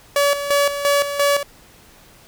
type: tone with tremolo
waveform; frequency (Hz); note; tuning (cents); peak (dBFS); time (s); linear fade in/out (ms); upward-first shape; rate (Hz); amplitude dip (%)
sawtooth; 570; C#5; +48; -10; 0.16-1.43; 2; square; 2.9; 65
effects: pink hiss -48 dBFS RMS until 2.27 s